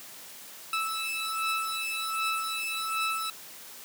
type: beating tone pair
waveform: 20% pulse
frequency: 1311 / 1312.3 Hz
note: E6 / E6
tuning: -10 / -8 cents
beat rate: 1.3 Hz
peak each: -27 dBFS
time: 0.73-3.3 s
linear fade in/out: 2 ms
effects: white hiss -46 dBFS RMS until 3.84 s + high-pass 150 Hz 12 dB/octave